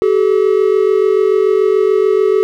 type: tone pair together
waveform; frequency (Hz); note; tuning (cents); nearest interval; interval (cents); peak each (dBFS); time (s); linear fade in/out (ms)
triangle; 382.9 / 429.8; G4 / A4; -41 / -41; major second; 200; -10; 0.02-2.43; 0
effects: none